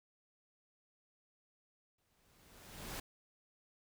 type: noise with exponential growth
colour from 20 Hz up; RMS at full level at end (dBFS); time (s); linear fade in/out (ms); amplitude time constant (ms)
pink; -42; 1.98-3; 5; 220
effects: none